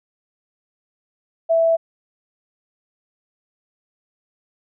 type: tone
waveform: sine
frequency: 659.3 Hz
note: E5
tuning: in tune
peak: -13 dBFS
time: 1.49-1.77 s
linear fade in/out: 20 ms
effects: none